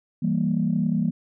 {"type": "chord", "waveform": "sine", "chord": "E diminished", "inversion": "none", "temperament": "equal", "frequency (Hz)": [164.81, 196, 233.1], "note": ["E3", "G3", "Bb3"], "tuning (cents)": [0, 0, 0], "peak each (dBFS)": -24, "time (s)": [0.22, 1.11], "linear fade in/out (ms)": 10, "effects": ["tanh soft clip ceiling -11 dBFS"]}